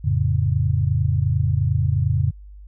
sine chord, F augmented, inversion none, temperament equal, 87.31 / 110 / 138.59 Hz, F2 / A2 / C#3, 0 / 0 / 0 cents, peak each -21 dBFS, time 0.04-2.31 s, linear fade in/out 10 ms, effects added 50 Hz sine -38 dBFS peak until 2.67 s

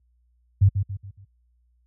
sine tone with echo, 98 Hz, G2, in tune, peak -11 dBFS, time 0.61-0.69 s, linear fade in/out 10 ms, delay 140 ms, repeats 4, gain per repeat -8 dB, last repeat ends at 1.25 s, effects added 60 Hz sine -58 dBFS peak until 1.86 s + high-pass 60 Hz 12 dB/octave

